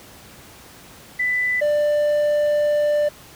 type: tone pair in turn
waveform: sine / triangle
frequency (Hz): 1992 / 592.2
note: B6 / D5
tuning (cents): +14 / +14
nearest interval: octave + major sixth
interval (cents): 2100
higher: first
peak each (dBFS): -18 / -14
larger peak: second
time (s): 1.19-1.61 / 1.61-3.09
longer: second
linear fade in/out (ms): 10
effects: pink hiss -44 dBFS RMS until 3.35 s + high-pass 60 Hz 12 dB/octave